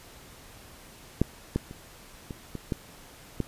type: clicks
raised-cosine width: 3 ms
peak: -8 / -12 / -28 / -23 / -21 / -14 / -14 dBFS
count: 7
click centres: 1.216 / 1.56 / 1.711 / 2.308 / 2.553 / 2.722 / 3.403 s
effects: pink hiss -50 dBFS RMS until 3.47 s + resampled to 32000 Hz